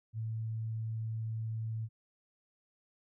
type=tone; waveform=sine; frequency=111.5 Hz; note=A2; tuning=23 cents sharp; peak=-34 dBFS; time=0.13-1.89 s; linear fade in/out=50 ms; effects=none